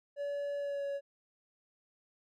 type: tone with pitch glide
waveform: triangle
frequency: 571 to 561.5 Hz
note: D5 to C#5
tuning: -49 to +22 cents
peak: -32 dBFS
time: 0.16-1.01 s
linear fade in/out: 50 ms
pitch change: -29 cents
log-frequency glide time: 0.58-0.85 s
effects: none